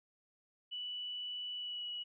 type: tone with pitch glide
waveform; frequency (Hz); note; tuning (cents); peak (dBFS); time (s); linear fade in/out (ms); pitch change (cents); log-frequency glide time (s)
sine; 2962 to 2928; F#7 to F#7; +1 to -19; -39; 0.71-2.04; 20; -20; 1.55-1.85
effects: none